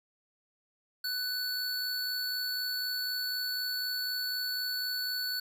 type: tone pair together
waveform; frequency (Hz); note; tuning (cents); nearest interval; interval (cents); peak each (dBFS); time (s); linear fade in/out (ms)
square; 1500 / 4436; F#6 / C#8; +23 / 0; octave + perfect fifth; 1877; -38 / -33; 1.04-5.4; 5
effects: none